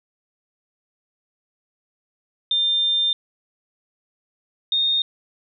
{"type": "tone pair in turn", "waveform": "sine", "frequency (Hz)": [3600, 3680], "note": ["A7", "A#7"], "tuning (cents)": [39, -23], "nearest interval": "unison", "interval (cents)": 38, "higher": "second", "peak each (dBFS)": -17, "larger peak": "neither", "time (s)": [[2.51, 3.13], [4.72, 5.02]], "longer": "first", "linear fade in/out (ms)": 2, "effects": []}